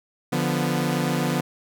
sawtooth chord, B diminished, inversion first, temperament equal, 146.83 / 174.61 / 246.9 Hz, D3 / F3 / B3, 0 / 0 / 0 cents, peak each -22 dBFS, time 0.32-1.41 s, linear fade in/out 10 ms, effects none

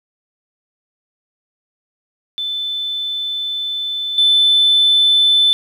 sine tone with level steps, 3520 Hz, A7, in tune, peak -19 / -8 dBFS, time 2.38-5.53 s, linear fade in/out 0 ms, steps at 4.18 s, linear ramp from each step 2 ms, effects tanh soft clip ceiling -5 dBFS + 8-bit

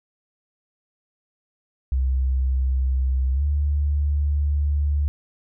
sine tone with pitch glide, 65.2 to 72.76 Hz, C2 to D2, -5 to -16 cents, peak -18 dBFS, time 1.92-5.08 s, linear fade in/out 0 ms, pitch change +189 cents, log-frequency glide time 3.33-3.43 s, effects none

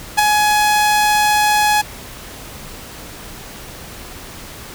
sawtooth tone with ADSR envelope, 841 Hz, G#5, 22 cents sharp, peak -3 dBFS, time 0.17-1.82 s, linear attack 22 ms, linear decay 4 ms, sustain -5 dB, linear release 15 ms, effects pink hiss -34 dBFS RMS until 4.74 s

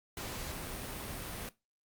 pink noise, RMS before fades -41 dBFS, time 0.17-1.49 s, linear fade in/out 2 ms, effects noise-tail reverb RT60 0.2 s tail -17 dB re dry + Opus 48 kbps

